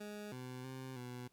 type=tone with pitch steps; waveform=20% pulse; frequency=208.3 / 127 / 130.9 / 123.9 Hz; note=G#3 / B2 / C3 / B2; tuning=+5 / +49 / +1 / +6 cents; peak=-40 dBFS; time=0-1.28 s; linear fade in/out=10 ms; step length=320 ms; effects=pink hiss -75 dBFS RMS until 1.32 s